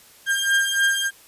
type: beating tone pair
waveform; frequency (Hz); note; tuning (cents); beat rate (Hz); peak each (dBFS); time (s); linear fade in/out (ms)
35% pulse; 1600 / 1603.4; G6 / G6; +35 / +39; 3.4; -19 / -20; 0.26-1.11; 50
effects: white hiss -50 dBFS RMS until 1.27 s + resampled to 32000 Hz